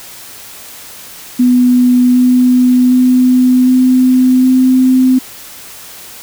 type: tone with pitch steps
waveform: sine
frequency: 248.1 / 250.4 / 252.7 / 255.1 / 257.4 Hz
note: B3 / B3 / B3 / C4 / C4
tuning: +8 / +24 / +40 / -44 / -28 cents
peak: -5 dBFS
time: 1.39-5.19 s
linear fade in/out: 10 ms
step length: 760 ms
effects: white hiss -32 dBFS RMS until 6.22 s